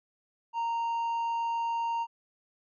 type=tone with hard clipping; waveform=sine; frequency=927 Hz; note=A#5; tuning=10 cents flat; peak=-29 dBFS; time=0.53-2.07 s; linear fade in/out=50 ms; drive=3 dB; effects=resampled to 16000 Hz